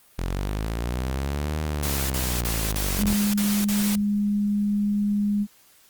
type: linear two-way sweep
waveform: sawtooth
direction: up then down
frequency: 42.55 to 77.78 to 42.55 Hz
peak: -21 dBFS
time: 0.18-3.14 s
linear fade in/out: 10 ms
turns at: 1.6 s
type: noise bursts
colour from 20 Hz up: white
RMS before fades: -29 dBFS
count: 7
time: 1.83-3.954 s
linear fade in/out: 2 ms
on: 270 ms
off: 39 ms
type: tone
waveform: sine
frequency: 205.3 Hz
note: G#3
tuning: 20 cents flat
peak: -20 dBFS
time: 2.97-5.47 s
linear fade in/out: 50 ms
effects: white hiss -56 dBFS RMS until 5.89 s + Opus 32 kbps